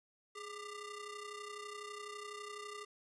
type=ring-modulated tone; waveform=sawtooth; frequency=802 Hz; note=G5; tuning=39 cents sharp; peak=-38 dBFS; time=0.35-2.85 s; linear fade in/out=10 ms; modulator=385 Hz; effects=resampled to 24000 Hz + 12-bit